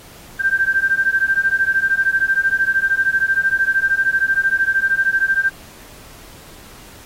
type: beating tone pair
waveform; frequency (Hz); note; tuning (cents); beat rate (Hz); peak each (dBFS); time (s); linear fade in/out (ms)
sine; 1569 / 1582; G6 / G6; +1 / +15; 13; -17; 0.39-5.5; 20
effects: pink hiss -42 dBFS RMS until 7.05 s + AAC 48 kbps